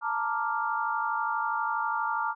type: chord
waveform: sine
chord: Bb major seventh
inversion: third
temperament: equal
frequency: 880 / 932.3 / 1174.7 / 1396.9 Hz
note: A5 / Bb5 / D6 / F6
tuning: 0 / 0 / 0 / 0 cents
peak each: -32 dBFS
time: 0.01-2.35 s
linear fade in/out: 50 ms
effects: none